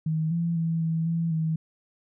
sine tone with pitch steps, 158.2 / 168.9 / 164.3 / 162.6 / 166.3 / 159.8 Hz, D#3 / E3 / E3 / E3 / E3 / D#3, +29 / +42 / -5 / -23 / +16 / +47 cents, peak -23 dBFS, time 0.06-1.56 s, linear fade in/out 5 ms, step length 250 ms, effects none

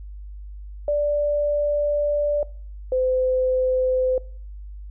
sine tone pair in turn, 586 / 512.6 Hz, D5 / C5, -4 / -36 cents, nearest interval major second, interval 232 cents, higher first, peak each -18 / -18 dBFS, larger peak neither, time 0.88-2.43 / 2.92-4.18 s, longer first, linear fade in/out 2 ms, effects noise-tail reverb RT60 0.5 s tail -22 dB re dry + added 50 Hz sine -34 dBFS peak until 4.9 s

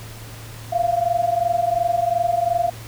sine tone pair together, 680.2 / 703 Hz, F5 / F5, -46 / +11 cents, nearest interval minor second, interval 57 cents, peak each -20 dBFS, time 0.72-2.7 s, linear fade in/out 10 ms, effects added 112 Hz sine -36 dBFS peak until 2.87 s + pink hiss -40 dBFS RMS until 2.87 s

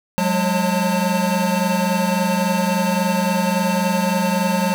square tone cluster, 183.1 / 206.7 / 539 / 894 Hz, F#3 / G#3 / C#5 / A5, -18 / -8 / -49 / +27 cents, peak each -21 / -23 / -26 / -24 dBFS, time 0.18-4.74 s, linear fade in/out 0 ms, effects none

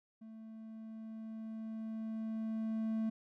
triangle tone with level ramp, 221.4 Hz, A3, 11 cents sharp, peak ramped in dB -47 to -30 dBFS, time 0.21-3.1 s, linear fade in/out 10 ms, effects none

